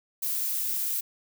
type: noise with high-pass filter sweep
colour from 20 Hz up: violet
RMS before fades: -29 dBFS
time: 0.22-1.01 s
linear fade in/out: 10 ms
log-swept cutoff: 620 to 1100 Hz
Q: 0.89
effects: none